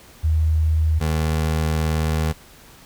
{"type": "tone pair in turn", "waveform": ["sine", "25% pulse"], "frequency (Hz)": [79, 78.64], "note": ["D#2", "D#2"], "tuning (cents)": [27, 19], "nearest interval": "unison", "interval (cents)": 8, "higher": "first", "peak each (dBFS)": [-15, -15], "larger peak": "neither", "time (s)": [[0.23, 1], [1, 2.33]], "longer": "second", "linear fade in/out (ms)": 20, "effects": ["pink hiss -47 dBFS RMS until 2.85 s"]}